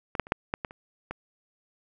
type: clicks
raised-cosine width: 0.5 ms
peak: -19 / -7 / -29 / -7 / -12 / -16 / -29 / -19 dBFS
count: 8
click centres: 0.152 / 0.197 / 0.269 / 0.321 / 0.539 / 0.648 / 0.709 / 1.11 s
effects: none